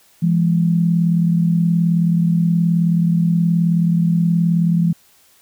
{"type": "tone pair together", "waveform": "sine", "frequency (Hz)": [168.84, 207.7], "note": ["E3", "G#3"], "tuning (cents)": [42, 0], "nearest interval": "major third", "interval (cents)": 358, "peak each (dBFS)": [-13, -21], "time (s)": [0.22, 4.93], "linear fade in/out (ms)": 10, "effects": ["white hiss -53 dBFS RMS until 5.41 s"]}